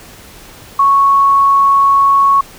sine tone, 1107 Hz, C#6, 3 cents flat, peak -6 dBFS, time 0.79-2.41 s, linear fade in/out 5 ms, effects pink hiss -37 dBFS RMS until 2.58 s

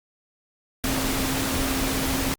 sine tone in noise, 266.3 Hz, C4, 31 cents sharp, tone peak -28 dBFS, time 0.84-2.34 s, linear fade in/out 0 ms, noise pink, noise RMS -26 dBFS, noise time 0.84-2.34 s, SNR -5 dB, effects Opus 48 kbps

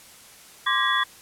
sine tone cluster, 1047 / 1163 / 1637 / 1906 / 3414 Hz, C6 / D6 / G#6 / A#6 / G#7, +1 / -17 / -25 / +38 / +47 cents, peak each -26 dBFS, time 0.66-1.04 s, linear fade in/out 10 ms, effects white hiss -48 dBFS RMS until 1.21 s + low-pass 12000 Hz 12 dB/octave

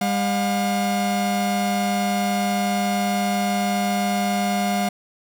45% pulse tone pair together, 200.4 / 714 Hz, G3 / F5, +38 / +38 cents, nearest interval octave + minor seventh, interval 2200 cents, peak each -22 / -23 dBFS, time 0.01-4.89 s, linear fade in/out 5 ms, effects none

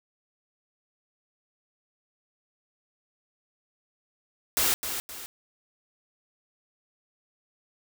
white noise with echo, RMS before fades -24 dBFS, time 4.57-4.74 s, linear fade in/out 0 ms, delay 260 ms, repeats 2, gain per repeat -8 dB, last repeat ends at 5.26 s, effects none

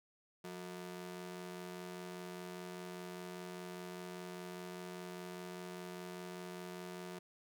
sawtooth ring-modulated tone, 271.2 Hz, C#4, 38 cents flat, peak -38 dBFS, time 0.44-7.19 s, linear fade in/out 5 ms, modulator 93.1 Hz, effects none

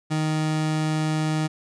30% pulse tone, 155.56 Hz, D#3, in tune, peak -19 dBFS, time 0.1-1.48 s, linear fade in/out 20 ms, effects resampled to 22050 Hz

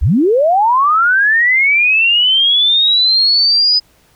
sine linear sweep, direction up, 41.2 to 5020 Hz, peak -8 dBFS, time 0.01-3.8 s, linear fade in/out 20 ms, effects pink hiss -52 dBFS RMS until 4.15 s

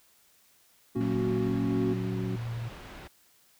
triangle chord, F# major, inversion first, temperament just, 231.2 / 277.5 / 370 Hz, A#3 / C#4 / F#4, -14 / +2 / 0 cents, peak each -30 dBFS, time 0.95-1.94 s, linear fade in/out 10 ms
sine tone, 116.54 Hz, A#2, in tune, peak -32 dBFS, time 0.96-2.69 s, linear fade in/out 10 ms
harmonic tone, 92.9 Hz, F#2, 7 cents sharp, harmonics 2 / 3 / 4, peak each -33 / -38 / -37 dBFS, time 1-2.36 s, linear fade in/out 5 ms
pink low-pass noise, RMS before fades -45 dBFS, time 1-3.08 s, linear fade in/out 10 ms, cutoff 3300 Hz, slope 12 dB/octave
effects white hiss -63 dBFS RMS until 3.59 s

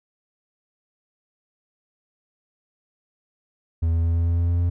triangle tone with pitch steps, 82.41 / 83.03 / 83.66 / 84.29 / 84.92 / 85.56 / 86.21 / 86.86 Hz, E2 / E2 / E2 / E2 / F2 / F2 / F2 / F2, 0 / +13 / +26 / +39 / -48 / -35 / -22 / -9 cents, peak -16 dBFS, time 3.82-4.7 s, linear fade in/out 10 ms, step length 110 ms, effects none

